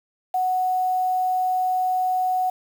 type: tone with quantisation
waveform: sine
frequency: 740 Hz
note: F#5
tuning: in tune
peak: -19 dBFS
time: 0.34-2.5 s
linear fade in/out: 5 ms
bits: 7
effects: none